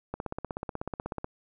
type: click train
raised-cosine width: 1 ms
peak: -19 dBFS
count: 19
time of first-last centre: 0.14-1.244 s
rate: 16.3 Hz
effects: none